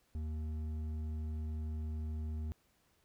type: tone with hard clipping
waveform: sine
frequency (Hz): 77.78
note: D#2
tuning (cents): 0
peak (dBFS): -38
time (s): 0.15-2.52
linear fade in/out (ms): 0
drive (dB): 7
effects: pink hiss -73 dBFS RMS until 3.04 s